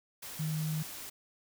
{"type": "tone in noise", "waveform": "sine", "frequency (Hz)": 155.56, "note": "D#3", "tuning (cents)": 0, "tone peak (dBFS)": -31, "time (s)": [0.39, 0.83], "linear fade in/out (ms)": 10, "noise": "white", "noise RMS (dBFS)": -44, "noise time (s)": [0.22, 1.1], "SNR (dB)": 10, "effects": []}